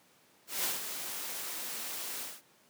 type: noise with ADSR envelope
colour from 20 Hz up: white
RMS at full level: -31 dBFS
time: 0.47-2.42 s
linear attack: 170 ms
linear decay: 150 ms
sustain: -8 dB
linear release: 210 ms
effects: pink hiss -64 dBFS RMS until 2.69 s + high-pass 200 Hz 12 dB/octave